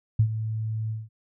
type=tone with ADSR envelope; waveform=sine; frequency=110 Hz; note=A2; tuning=in tune; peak=-14 dBFS; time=0.19-1.09 s; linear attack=7 ms; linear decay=78 ms; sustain=-12 dB; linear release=190 ms; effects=none